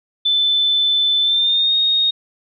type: tone with pitch glide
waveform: sine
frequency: 3520 to 3721 Hz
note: A7 to A#7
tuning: 0 to -4 cents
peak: -13 dBFS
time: 0.25-2.11 s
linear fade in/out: 10 ms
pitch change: +96 cents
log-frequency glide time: 1.22-1.75 s
effects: none